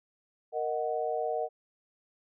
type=chord; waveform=sine; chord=D# minor; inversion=second; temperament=equal; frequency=466.2 / 622.3 / 740 Hz; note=A#4 / D#5 / F#5; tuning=0 / 0 / 0 cents; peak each=-33 dBFS; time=0.52-1.49 s; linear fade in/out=50 ms; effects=none